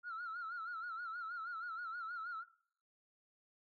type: tone with vibrato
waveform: sine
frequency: 1373 Hz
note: F6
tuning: 30 cents flat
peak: -40 dBFS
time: 0.03-2.45 s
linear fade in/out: 50 ms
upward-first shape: sine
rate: 6.3 Hz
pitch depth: 100 cents each way
effects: noise-tail reverb RT60 0.6 s tail -19 dB re dry + tanh soft clip ceiling -38 dBFS